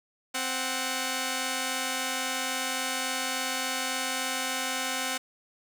5% pulse tone pair together, 261.2 / 740 Hz, C4 / F#5, -3 / 0 cents, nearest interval octave + tritone, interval 1803 cents, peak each -20 dBFS, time 0.34-5.18 s, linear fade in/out 10 ms, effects none

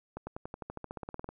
accelerating click train, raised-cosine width 1 ms, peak -25 dBFS, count 17, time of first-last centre 0.17-1.29 s, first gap 100 ms, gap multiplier 0.95, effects none

